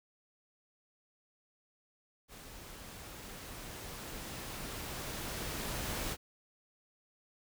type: noise with level ramp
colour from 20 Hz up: pink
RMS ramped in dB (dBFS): -51 to -37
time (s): 2.28-6.17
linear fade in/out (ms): 50
effects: none